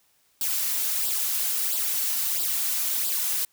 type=noise with flanger; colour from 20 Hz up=blue; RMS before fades=-26 dBFS; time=0.41-3.45 s; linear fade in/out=2 ms; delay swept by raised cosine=0.23 to 4.13 ms; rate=1.5 Hz; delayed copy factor=+0.65; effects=white hiss -65 dBFS RMS until 3.52 s